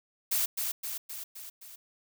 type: noise with echo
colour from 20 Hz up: blue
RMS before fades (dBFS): -28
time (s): 0.31-0.46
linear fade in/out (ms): 10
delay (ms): 260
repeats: 5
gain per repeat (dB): -4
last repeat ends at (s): 1.76
effects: none